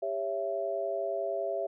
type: chord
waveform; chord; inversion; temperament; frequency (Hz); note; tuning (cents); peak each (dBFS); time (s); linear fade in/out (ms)
sine; C# diminished; second; just; 399.1 / 554.4 / 665.2; G4 / C#5 / E5; +31 / 0 / +16; -36 / -35 / -32; 0.02-1.67; 10
effects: none